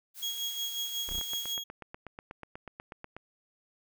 blue noise, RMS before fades -44 dBFS, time 0.14-1.57 s, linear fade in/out 50 ms
35% pulse tone with tremolo, 3300 Hz, G#7, 12 cents flat, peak -29 dBFS, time 0.22-1.64 s, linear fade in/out 10 ms, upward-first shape sine, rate 5.5 Hz, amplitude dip 55%
25% pulse tone, 30 Hz, B0, 49 cents flat, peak -35 dBFS, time 1.08-1.2 s, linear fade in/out 10 ms
click train, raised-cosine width 0.5 ms, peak -27 dBFS, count 18, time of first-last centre 1.09-3.166 s, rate 8.19 Hz
effects none

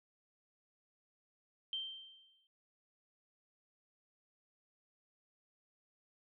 sine tone with exponential decay, 3136 Hz, G7, in tune, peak -35 dBFS, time 1.73-2.47 s, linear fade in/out 1 ms, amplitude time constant 160 ms, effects none

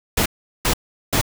pink noise bursts, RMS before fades -18 dBFS, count 3, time 0.17-1.214 s, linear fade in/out 5 ms, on 88 ms, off 390 ms, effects none

